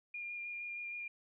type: tone with vibrato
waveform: sine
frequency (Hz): 2412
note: D7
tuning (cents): +46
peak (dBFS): -40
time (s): 0.14-1.08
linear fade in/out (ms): 5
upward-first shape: square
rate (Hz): 6.4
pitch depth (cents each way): 10
effects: none